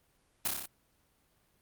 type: noise with echo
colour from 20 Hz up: white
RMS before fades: -30 dBFS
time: 0.45-0.48 s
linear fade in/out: 5 ms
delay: 30 ms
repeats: 6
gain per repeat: -2 dB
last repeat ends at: 0.66 s
effects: pink hiss -71 dBFS RMS until 1.61 s + Opus 32 kbps